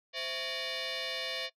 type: tone with frequency modulation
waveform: sine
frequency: 661 Hz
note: E5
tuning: 5 cents sharp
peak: -31 dBFS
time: 0.13-1.5 s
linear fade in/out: 50 ms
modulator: 591 Hz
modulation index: 7
effects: noise-tail reverb RT60 0.1 s tail -21 dB re dry + tanh soft clip ceiling -32 dBFS